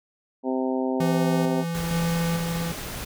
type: harmonic tone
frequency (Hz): 130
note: C3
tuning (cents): -11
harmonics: 2 / 3 / 4 / 5 / 6 / 7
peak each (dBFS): -25 / -29 / -31 / -33 / -35 / -36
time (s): 0.43-1.65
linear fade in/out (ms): 50
type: tone with tremolo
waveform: square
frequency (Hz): 167.9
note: E3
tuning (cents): +32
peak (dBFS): -23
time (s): 1-2.72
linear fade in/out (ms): 5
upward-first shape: square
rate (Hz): 1.1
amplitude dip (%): 35
type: noise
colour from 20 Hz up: pink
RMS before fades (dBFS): -34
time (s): 1.74-3.05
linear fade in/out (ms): 10
effects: none